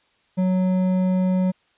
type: tone with hard clipping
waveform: sine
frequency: 185 Hz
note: F#3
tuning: in tune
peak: -19 dBFS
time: 0.37-1.52 s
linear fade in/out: 20 ms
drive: 8 dB
effects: white hiss -63 dBFS RMS until 1.77 s + resampled to 8000 Hz